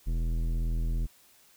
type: tone with tanh clipping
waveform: triangle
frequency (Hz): 41.2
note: E1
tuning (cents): 0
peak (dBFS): -28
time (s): 0.06-1.07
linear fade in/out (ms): 20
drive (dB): 18
effects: white hiss -60 dBFS RMS until 1.56 s